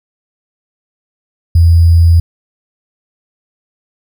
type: tone with sample-and-hold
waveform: sine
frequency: 84 Hz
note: E2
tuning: 33 cents sharp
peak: -3 dBFS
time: 1.55-2.2 s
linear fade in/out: 5 ms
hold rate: 4900 Hz
effects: none